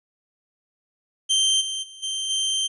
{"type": "tone with level steps", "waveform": "sawtooth", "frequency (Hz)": 3136, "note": "G7", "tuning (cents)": 0, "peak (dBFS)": [-14, -23, -37, -22, -18], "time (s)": [1.29, 2.68], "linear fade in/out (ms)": 20, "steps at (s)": [1.6, 1.82, 2.02, 2.29], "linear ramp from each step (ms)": 20, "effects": ["resampled to 24000 Hz"]}